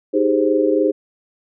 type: chord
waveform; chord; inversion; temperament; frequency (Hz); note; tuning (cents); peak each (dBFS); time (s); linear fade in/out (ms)
sine; Ab major seventh; second; equal; 311.1 / 392 / 415.3 / 523.3; Eb4 / G4 / Ab4 / C5; 0 / 0 / 0 / 0; -18 / -20 / -19 / -19; 0.13-0.92; 20
effects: none